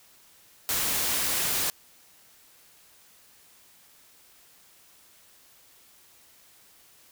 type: noise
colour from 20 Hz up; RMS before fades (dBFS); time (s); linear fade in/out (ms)
white; -27; 0.69-1.7; 0
effects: white hiss -57 dBFS RMS until 7.11 s